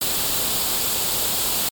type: noise with comb filter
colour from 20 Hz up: white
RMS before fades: -22 dBFS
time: 0.01-1.69 s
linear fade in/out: 5 ms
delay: 0.25 ms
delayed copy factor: +0.5
effects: MP3 96 kbps